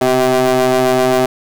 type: ring-modulated tone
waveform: 30% pulse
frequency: 129.2 Hz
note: C3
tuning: 21 cents flat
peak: -5 dBFS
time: 0.01-1.26 s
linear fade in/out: 5 ms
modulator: 513 Hz
effects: none